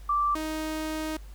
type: tone pair in turn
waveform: sine / sawtooth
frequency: 1170 / 312.7 Hz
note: D6 / D#4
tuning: -7 / +9 cents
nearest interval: octave + major seventh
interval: 2284 cents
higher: first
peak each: -22 / -26 dBFS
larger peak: first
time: 0.09-0.35 / 0.35-1.17 s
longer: second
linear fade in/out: 5 ms
effects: added 50 Hz sine -41 dBFS peak until 1.34 s + pink hiss -57 dBFS RMS until 1.34 s